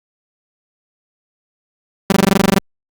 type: tone bursts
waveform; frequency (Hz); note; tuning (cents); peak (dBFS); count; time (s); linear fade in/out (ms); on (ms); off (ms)
sawtooth; 194.6; G3; -12; -4; 12; 2.1-2.584; 0; 22; 20
effects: Opus 48 kbps